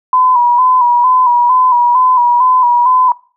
sine tone with vibrato, 989 Hz, B5, 2 cents sharp, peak -6 dBFS, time 0.13-3.12 s, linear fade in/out 2 ms, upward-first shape square, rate 2.2 Hz, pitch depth 45 cents each way, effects noise-tail reverb RT60 0.4 s tail -23 dB re dry

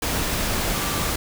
sine tone in noise, 1173 Hz, D6, 2 cents flat, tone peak -34 dBFS, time 0.74-1.11 s, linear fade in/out 5 ms, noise pink, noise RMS -24 dBFS, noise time 0.02-1.16 s, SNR -13 dB, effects none

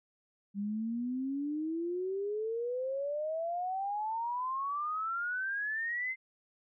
sine exponential sweep, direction up, 197.5 to 2093 Hz, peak -32 dBFS, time 0.54-6.16 s, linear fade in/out 50 ms, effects none

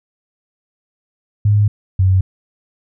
sine tone pair in turn, 103.83 / 94.09 Hz, G#2 / F#2, 0 / +30 cents, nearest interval major second, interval 170 cents, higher first, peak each -9 dBFS, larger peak neither, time 1.45-1.68 / 1.99-2.21 s, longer first, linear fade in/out 5 ms, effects none

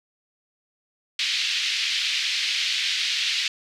white band-pass noise, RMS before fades -25 dBFS, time 1.19-3.48 s, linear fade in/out 2 ms, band 2200 to 4400 Hz, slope 24 dB/octave, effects none

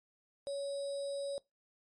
sine tone with sample-and-hold, 560 Hz, C#5, 18 cents sharp, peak -35 dBFS, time 0.47-1.38 s, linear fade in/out 0 ms, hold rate 4410 Hz, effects noise-tail reverb RT60 0.2 s tail -22 dB re dry + MP3 48 kbps

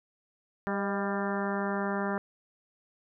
harmonic tone with a mistuned harmonic, 198.6 Hz, G3, 23 cents sharp, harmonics 1 / 2 / 3 / 4 / 5 / 6 / 7 / 8 / 9, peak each -32 / -35 / -37 / -38 / -39 / -40 / -40 / -41 / -42 dBFS, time 0.67-2.18 s, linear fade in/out 0 ms, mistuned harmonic 3, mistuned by +43 cents, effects none

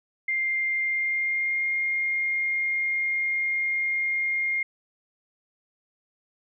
sine tone with pitch glide, 2104 to 2125 Hz, C7 to C7, +9 to +26 cents, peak -23 dBFS, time 0.28-4.63 s, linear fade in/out 5 ms, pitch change +17 cents, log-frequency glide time 0.81-1.67 s, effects none

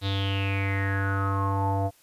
square tone with low-pass filter sweep, 98 Hz, G2, in tune, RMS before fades -26 dBFS, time 0.01-1.91 s, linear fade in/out 50 ms, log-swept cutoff 3900 to 710 Hz, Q 8, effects white hiss -59 dBFS RMS until 2.02 s + resampled to 32000 Hz

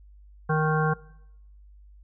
harmonic tone, 155.56 Hz, D#3, in tune, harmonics 1 / 3 / 5 / 7 / 9 / 10, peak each -23 / -28 / -30 / -31 / -33 / -33 dBFS, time 0.49-0.94 s, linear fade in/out 10 ms, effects noise-tail reverb RT60 0.8 s tail -21 dB re dry + added 50 Hz sine -48 dBFS peak until 2.03 s

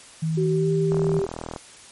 sine tone, 160 Hz, D#3, 49 cents sharp, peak -21 dBFS, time 0.22-1.2 s, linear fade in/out 10 ms
sine tone with pitch glide, 377.4 to 392.1 Hz, F#4 to G4, +34 to 0 cents, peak -21 dBFS, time 0.37-1.26 s, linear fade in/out 10 ms, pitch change +66 cents, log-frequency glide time 0.49-0.7 s
click train, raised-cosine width 1 ms, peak -17 dBFS, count 27, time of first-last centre 0.92-1.562 s, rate 40.5 Hz
effects white hiss -46 dBFS RMS until 1.91 s + MP3 48 kbps

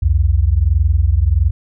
sine tone pair together, 64 / 85.43 Hz, C2 / F2, -38 / -38 cents, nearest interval perfect fourth, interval 500 cents, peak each -13 dBFS, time 0.02-1.51 s, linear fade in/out 10 ms, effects none

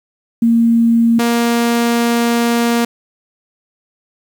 sine / sawtooth tone pair in turn, 231.3 / 235.2 Hz, A#3 / A#3, -13 / +16 cents, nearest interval unison, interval 29 cents, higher second, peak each -8 dBFS, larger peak neither, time 0.42-1.19 / 1.19-2.85 s, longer second, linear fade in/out 5 ms, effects 7-bit

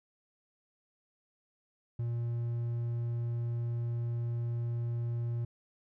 triangle tone, 118.1 Hz, A#2, 23 cents sharp, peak -29 dBFS, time 1.99-5.45 s, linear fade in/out 5 ms, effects none

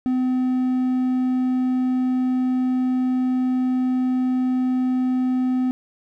triangle tone, 254.8 Hz, C4, 46 cents flat, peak -16 dBFS, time 0.06-5.71 s, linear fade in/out 0 ms, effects none

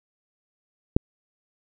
click, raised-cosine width 3 ms, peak -3 dBFS, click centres 0.965 s, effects none

